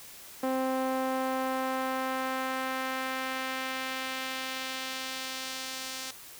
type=tone with band-pass filter sweep; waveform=sawtooth; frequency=261.6 Hz; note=C4; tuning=in tune; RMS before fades=-33 dBFS; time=0.43-6.11 s; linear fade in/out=5 ms; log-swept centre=600 to 5900 Hz; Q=0.89; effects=white hiss -48 dBFS RMS until 6.39 s